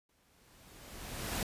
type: noise with exponential growth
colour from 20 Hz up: pink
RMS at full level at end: -34 dBFS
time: 0.09-1.43 s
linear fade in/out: 2 ms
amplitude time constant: 290 ms
effects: resampled to 32000 Hz